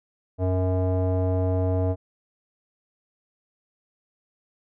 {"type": "tone with low-pass filter", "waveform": "square", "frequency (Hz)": 92.5, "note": "F#2", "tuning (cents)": 0, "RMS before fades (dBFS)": -23, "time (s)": [0.38, 1.96], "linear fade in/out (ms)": 50, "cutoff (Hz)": 620, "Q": 3.1, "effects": []}